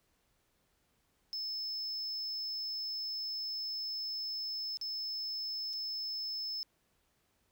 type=tone with dropouts; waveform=sine; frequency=5240 Hz; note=E8; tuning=11 cents flat; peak=-33 dBFS; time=1.33-6.63 s; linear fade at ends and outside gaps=0 ms; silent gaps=4.771-4.813 / 5.731-5.735 s; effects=tanh soft clip ceiling -35 dBFS + pink hiss -75 dBFS RMS until 7.51 s

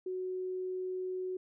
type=tone; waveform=sine; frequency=370 Hz; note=F#4; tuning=in tune; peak=-34 dBFS; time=0.06-1.37 s; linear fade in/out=5 ms; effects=none

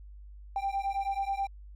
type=beating tone pair; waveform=triangle; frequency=784 / 793.3 Hz; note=G5 / G5; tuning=0 / +20 cents; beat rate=9.3 Hz; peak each=-29 dBFS; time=0.56-1.47 s; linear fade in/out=2 ms; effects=tanh soft clip ceiling -24 dBFS + added 50 Hz sine -45 dBFS peak until 1.75 s

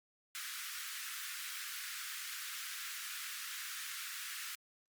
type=high-pass noise; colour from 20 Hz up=pink; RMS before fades=-44 dBFS; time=0.35-4.55 s; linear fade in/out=0 ms; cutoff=1300 Hz; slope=48 dB/octave; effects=Opus 48 kbps

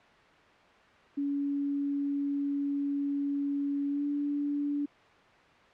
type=tone with pitch glide; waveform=sine; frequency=282.9 to 288.3 Hz; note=C#4 to D4; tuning=+35 to -32 cents; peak=-28 dBFS; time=1.17-4.86 s; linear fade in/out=10 ms; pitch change=+33 cents; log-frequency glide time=3.89-4.04 s; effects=white hiss -57 dBFS RMS until 5.73 s + low-pass 2000 Hz 12 dB/octave

